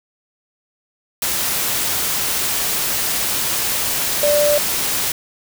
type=tone in noise; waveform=sine; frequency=587.3 Hz; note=D5; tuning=in tune; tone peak=-13 dBFS; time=4.23-4.58 s; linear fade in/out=2 ms; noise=white; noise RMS=-20 dBFS; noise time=1.22-5.12 s; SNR=+4 dB; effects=none